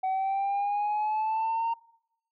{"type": "exponential sweep", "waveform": "sine", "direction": "up", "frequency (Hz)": [753, 925], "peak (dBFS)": -23, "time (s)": [0.03, 1.74], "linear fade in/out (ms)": 10, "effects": ["noise-tail reverb RT60 0.8 s tail -25 dB re dry", "tanh soft clip ceiling -24 dBFS"]}